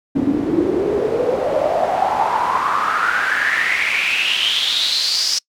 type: noise with band-pass filter sweep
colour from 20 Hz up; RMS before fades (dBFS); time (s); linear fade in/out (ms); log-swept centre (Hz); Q
pink; -18; 0.15-5.39; 10; 260 to 5300; 7.2
effects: noise-tail reverb RT60 0.1 s tail -26 dB re dry